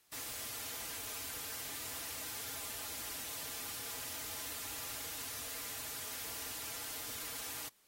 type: noise with comb filter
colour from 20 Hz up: white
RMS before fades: -43 dBFS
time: 0.12-7.69 s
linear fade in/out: 10 ms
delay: 5.4 ms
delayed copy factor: -0.7
effects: white hiss -70 dBFS RMS until 7.87 s + AAC 48 kbps